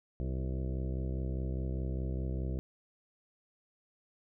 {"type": "harmonic tone with a mistuned harmonic", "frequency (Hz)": 64.9, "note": "C2", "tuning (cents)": -13, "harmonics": [1, 2, 3, 4, 5, 6, 7, 8, 9, 10], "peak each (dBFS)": [-34, -38, -43, -49, -46, -48, -52, -51, -56, -56], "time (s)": [0.2, 2.59], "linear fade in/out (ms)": 0, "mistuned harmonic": 6, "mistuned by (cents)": -30, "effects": []}